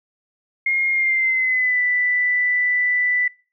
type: tone with pitch glide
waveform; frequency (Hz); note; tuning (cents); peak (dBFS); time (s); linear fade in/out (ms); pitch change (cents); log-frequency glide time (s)
sine; 2137 to 1982.4; C7 to B6; +36 to +6; -16; 0.66-3.28; 5; -130; 0.91-1.81
effects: noise-tail reverb RT60 0.4 s tail -24 dB re dry